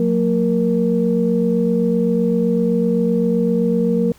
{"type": "tone cluster", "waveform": "sine", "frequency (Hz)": [181.3, 229.1, 469.2], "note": ["F#3", "A#3", "A#4"], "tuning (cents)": [-35, -30, 11], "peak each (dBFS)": -18, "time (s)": [0, 4.12], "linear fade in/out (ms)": 2, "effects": ["tanh soft clip ceiling -4 dBFS", "pink hiss -50 dBFS RMS until 4.18 s"]}